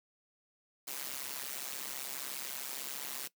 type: noise with amplitude modulation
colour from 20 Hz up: white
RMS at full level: -37 dBFS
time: 0.87-3.28 s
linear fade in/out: 10 ms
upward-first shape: sine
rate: 135 Hz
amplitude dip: 95%
effects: noise-tail reverb RT60 0.1 s tail -19 dB re dry + high-pass 200 Hz 12 dB/octave